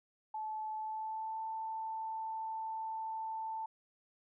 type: tone with pitch glide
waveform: sine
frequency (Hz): 867 to 886.2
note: A5 to A5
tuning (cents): -26 to +12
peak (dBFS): -37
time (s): 0.34-3.66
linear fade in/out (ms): 5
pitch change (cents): +38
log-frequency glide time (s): 0.76-1.42
effects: none